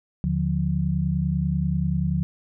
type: tone cluster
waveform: sine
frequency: 77.1 / 147.7 / 178 Hz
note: D#2 / D3 / F3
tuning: -15 / +10 / +33 cents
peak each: -27 / -25 / -24 dBFS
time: 0.24-2.23 s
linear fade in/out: 0 ms
effects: none